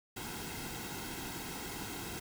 pink noise with comb filter, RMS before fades -42 dBFS, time 0.16-2.2 s, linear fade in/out 10 ms, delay 1.7 ms, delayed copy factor -0.65, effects none

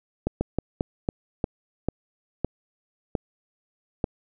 slowing click train, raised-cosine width 2 ms, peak -10 dBFS, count 10, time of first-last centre 0.27-4.042 s, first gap 140 ms, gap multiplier 1.26, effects none

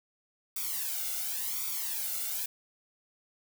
blue noise with flanger, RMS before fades -34 dBFS, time 0.56-2.46 s, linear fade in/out 5 ms, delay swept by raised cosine 0.86 to 1.43 ms, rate 0.92 Hz, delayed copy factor +1, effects none

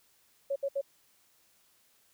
sine tone bursts, 554 Hz, C#5, 1 cent flat, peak -28 dBFS, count 3, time 0.5-0.814 s, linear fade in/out 10 ms, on 60 ms, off 67 ms, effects white hiss -67 dBFS RMS until 2.13 s

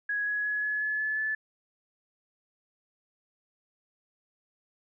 sine tone with pitch steps, 1667 / 1678.6 / 1690.3 / 1702 / 1713.9 / 1725.8 / 1737.8 Hz, G#6 / G#6 / G#6 / G#6 / A6 / A6 / A6, +6 / +18 / +30 / +42 / -46 / -34 / -22 cents, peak -27 dBFS, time 0.09-1.35 s, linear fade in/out 5 ms, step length 180 ms, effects none

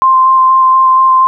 sine tone with vibrato, 1046.5 Hz, C6, in tune, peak -4 dBFS, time 0.02-1.27 s, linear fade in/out 0 ms, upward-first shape square, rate 4.2 Hz, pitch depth 8 cents each way, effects none

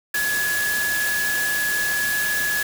sine tone in noise, 1691 Hz, G#6, 31 cents sharp, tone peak -21 dBFS, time 0.14-2.63 s, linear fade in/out 5 ms, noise white, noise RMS -27 dBFS, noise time 0.14-2.63 s, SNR +3 dB, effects none

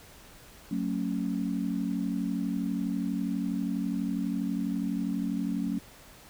sine chord, F# minor, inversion none, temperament equal with one note detuned, 185 / 224.9 / 277.2 Hz, F#3 / A3 / C#4, 0 / +38 / 0 cents, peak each -32 dBFS, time 0.71-5.79 s, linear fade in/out 5 ms, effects pink hiss -52 dBFS RMS until 6.29 s

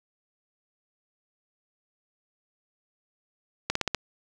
slowing click train, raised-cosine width 0.2 ms, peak -8 dBFS, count 5, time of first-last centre 3.7-3.947 s, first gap 54 ms, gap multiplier 1.09, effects none

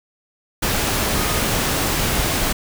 sine tone in noise, 1244.5 Hz, D#6, in tune, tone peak -31 dBFS, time 1.15-1.4 s, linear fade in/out 10 ms, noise pink, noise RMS -20 dBFS, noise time 0.62-2.53 s, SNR -14 dB, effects none

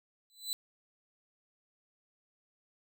sawtooth tone with exponential growth, 4000 Hz, B7, 21 cents sharp, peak -27 dBFS, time 0.3-0.53 s, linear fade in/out 0 ms, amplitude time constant 50 ms, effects none

